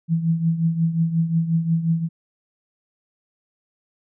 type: tone with tremolo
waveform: sine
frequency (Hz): 164.81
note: E3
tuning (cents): 0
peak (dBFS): -14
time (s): 0.08-2.09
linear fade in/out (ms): 50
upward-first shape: triangle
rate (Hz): 5.6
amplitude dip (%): 75
effects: none